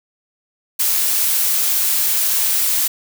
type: noise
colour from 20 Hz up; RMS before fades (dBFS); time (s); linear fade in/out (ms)
blue; -17; 0.79-2.88; 10
effects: none